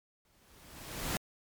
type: noise with exponential growth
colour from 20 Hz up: pink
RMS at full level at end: -32 dBFS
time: 0.25-1.17 s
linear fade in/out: 1 ms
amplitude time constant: 200 ms
effects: MP3 96 kbps